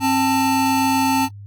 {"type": "tone pair together", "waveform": "square", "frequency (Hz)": [266.1, 886], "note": ["C4", "A5"], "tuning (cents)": [29, 12], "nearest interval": "octave + major sixth", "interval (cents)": 2083, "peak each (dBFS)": -19, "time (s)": [0, 1.29], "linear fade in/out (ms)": 50, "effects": ["added 101 Hz sine -34 dBFS peak until 1.46 s", "AAC 64 kbps"]}